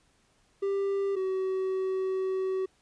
triangle tone pair in turn, 395 / 378.4 Hz, G4 / F#4, +13 / +39 cents, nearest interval minor second, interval 74 cents, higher first, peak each -24 / -25 dBFS, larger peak first, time 0.62-1.16 / 1.16-2.66 s, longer second, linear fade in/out 10 ms, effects pink hiss -67 dBFS RMS until 2.81 s + resampled to 22050 Hz

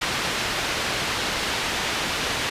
white low-pass noise, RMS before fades -26 dBFS, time 0.01-2.5 s, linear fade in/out 10 ms, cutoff 3600 Hz, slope 12 dB/octave, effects resampled to 32000 Hz

